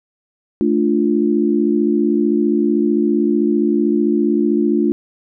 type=chord; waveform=sine; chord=D minor; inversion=second; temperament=equal; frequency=220 / 293.7 / 349.2 Hz; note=A3 / D4 / F4; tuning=0 / 0 / 0 cents; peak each=-17 dBFS; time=0.61-4.92 s; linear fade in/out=0 ms; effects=none